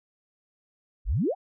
sine exponential sweep, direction up, 36.11 to 830.6 Hz, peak -22 dBFS, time 1.05-1.35 s, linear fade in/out 50 ms, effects none

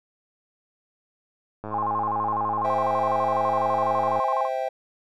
click train, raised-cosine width 1 ms, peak -20 dBFS, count 274, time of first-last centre 1.64-4.191 s, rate 107 Hz
sine tone with vibrato, 932.3 Hz, A#5, in tune, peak -23 dBFS, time 1.7-4.49 s, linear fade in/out 50 ms, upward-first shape square, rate 12 Hz, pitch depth 230 cents each way
triangle chord, C major, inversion none, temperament just, 523.3 / 654.1 / 784.9 Hz, C5 / E5 / G5, 0 / -14 / +2 cents, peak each -27 dBFS, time 2.64-4.69 s, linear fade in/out 10 ms
effects none

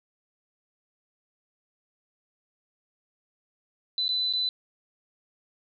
sine tone with dropouts, 4004 Hz, B7, 23 cents sharp, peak -24 dBFS, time 3.98-4.49 s, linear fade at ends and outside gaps 1 ms, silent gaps 4.081-4.09 / 4.327-4.335 s, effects none

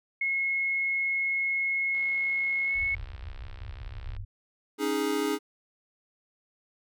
sine tone with pitch glide, 2171 to 2195 Hz, C#7 to C#7, -37 to -18 cents, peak -25 dBFS, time 0.21-2.95 s, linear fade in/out 5 ms, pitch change +19 cents, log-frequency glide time 2.65-2.73 s
click train, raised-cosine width 0.3 ms, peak -33 dBFS, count 147, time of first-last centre 1.95-4.165 s, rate 65.9 Hz
pink low-pass noise, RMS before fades -39 dBFS, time 2.75-4.25 s, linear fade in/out 10 ms, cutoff 110 Hz, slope 96 dB/octave
square chord, C# suspended second, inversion none, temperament equal, 277.2 / 311.1 / 415.3 Hz, C#4 / D#4 / G#4, 0 / 0 / 0 cents, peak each -33 / -31 / -30 dBFS, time 4.78-5.39 s, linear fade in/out 50 ms
effects none

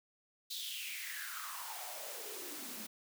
white noise with high-pass filter sweep, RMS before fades -44 dBFS, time 0.5-2.87 s, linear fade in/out 10 ms, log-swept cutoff 4000 to 200 Hz, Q 6.4, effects none

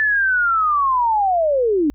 sine linear sweep, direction down, 1760 to 277.2 Hz, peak -14 dBFS, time 0-1.9 s, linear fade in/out 0 ms, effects added 57 Hz sine -44 dBFS peak until 1.94 s

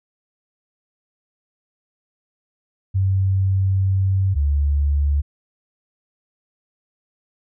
sine tone pair in turn, 95.9 / 71.84 Hz, G2 / D2, -37 / -38 cents, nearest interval perfect fourth, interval 501 cents, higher first, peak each -15 dBFS, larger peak neither, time 2.94-4.35 / 4.35-5.22 s, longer first, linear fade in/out 20 ms, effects none

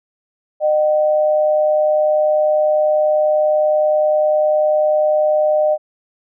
sine tone pair together, 610 / 760.2 Hz, D#5 / F#5, -34 / +47 cents, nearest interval major third, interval 381 cents, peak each -12 / -22 dBFS, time 0.6-5.78 s, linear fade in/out 50 ms, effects none

